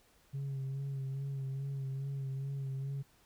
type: tone with vibrato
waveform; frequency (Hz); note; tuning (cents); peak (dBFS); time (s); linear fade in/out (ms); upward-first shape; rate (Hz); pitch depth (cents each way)
sine; 136.3; C#3; -29; -33; 0.33-3.03; 20; sine; 2.4; 32
effects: tanh soft clip ceiling -34 dBFS + pink hiss -67 dBFS RMS until 3.25 s